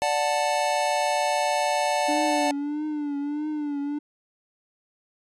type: chord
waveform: square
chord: D major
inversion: none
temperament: just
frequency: 587.3 / 734.2 / 881 Hz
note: D5 / F#5 / A5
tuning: 0 / -14 / +2 cents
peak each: -27 dBFS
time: 0.02-2.51 s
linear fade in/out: 0 ms
type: tone with vibrato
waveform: triangle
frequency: 294.4 Hz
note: D4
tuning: 4 cents sharp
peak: -24 dBFS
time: 2.08-3.99 s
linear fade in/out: 10 ms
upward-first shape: triangle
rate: 1.6 Hz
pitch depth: 76 cents each way
effects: resampled to 24000 Hz